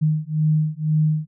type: beating tone pair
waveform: sine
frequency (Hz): 153.6 / 155.6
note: D#3 / D#3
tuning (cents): -22 / 0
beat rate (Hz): 2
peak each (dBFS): -20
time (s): 0.01-1.27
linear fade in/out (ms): 20
effects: none